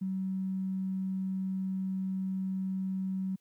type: tone with tanh clipping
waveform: triangle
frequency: 189.6 Hz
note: F#3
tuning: 43 cents sharp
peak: -30 dBFS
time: 0.01-3.36 s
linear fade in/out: 10 ms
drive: 3 dB
effects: white hiss -75 dBFS RMS until 3.4 s + high-pass 80 Hz 12 dB/octave